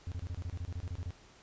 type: tone bursts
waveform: triangle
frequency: 87.31 Hz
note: F2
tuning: in tune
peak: -33 dBFS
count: 14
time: 0.07-1.106 s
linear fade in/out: 0 ms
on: 48 ms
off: 28 ms
effects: pink hiss -59 dBFS RMS until 1.42 s + resampled to 16000 Hz